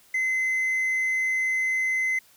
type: tone with hard clipping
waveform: sine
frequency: 2051 Hz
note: C7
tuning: 35 cents flat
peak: -23 dBFS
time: 0.14-2.19 s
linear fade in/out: 5 ms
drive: 2 dB
effects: white hiss -57 dBFS RMS until 2.36 s